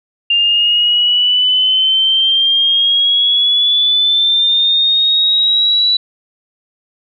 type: exponential sweep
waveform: sine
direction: up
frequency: 2794 to 3951 Hz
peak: -9 dBFS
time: 0.3-5.97 s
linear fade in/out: 5 ms
effects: none